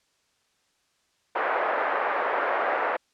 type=band-pass noise; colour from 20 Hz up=pink; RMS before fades=-26 dBFS; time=1.35-2.97 s; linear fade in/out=10 ms; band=490 to 1800 Hz; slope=24 dB/octave; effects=white hiss -69 dBFS RMS until 3.13 s + low-pass 7000 Hz 12 dB/octave